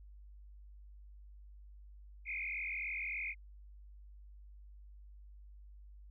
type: tone with frequency modulation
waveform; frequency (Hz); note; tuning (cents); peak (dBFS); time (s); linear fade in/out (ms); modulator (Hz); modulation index
sine; 2295; D7; -40; -37; 2.25-3.35; 50; 43.4; 4.7
effects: added 50 Hz sine -52 dBFS peak until 6.1 s